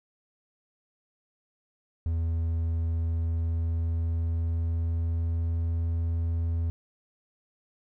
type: tone with pitch glide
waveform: triangle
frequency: 82.41 to 83.32 Hz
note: E2 to E2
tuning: 0 to +19 cents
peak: -23 dBFS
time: 2.06-6.7 s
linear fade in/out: 0 ms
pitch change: +19 cents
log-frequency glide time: 2.71-5.84 s
effects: none